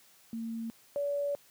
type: tone pair in turn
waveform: sine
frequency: 227.5 / 571.7 Hz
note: A#3 / D5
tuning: -42 / -47 cents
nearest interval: octave + major third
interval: 1595 cents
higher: second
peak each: -34 / -29 dBFS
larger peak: second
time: 0.33-0.7 / 0.96-1.35 s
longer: second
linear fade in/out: 0 ms
effects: white hiss -61 dBFS RMS until 1.5 s + high-pass 100 Hz 12 dB/octave